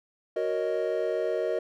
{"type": "chord", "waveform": "triangle", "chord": "D# minor seventh", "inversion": "first", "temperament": "equal", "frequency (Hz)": [370, 466.2, 554.4, 622.3], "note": ["F#4", "A#4", "C#5", "D#5"], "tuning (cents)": [0, 0, 0, 0], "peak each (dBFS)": [-30, -28, -33, -28], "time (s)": [0.36, 1.59], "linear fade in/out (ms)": 5, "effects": []}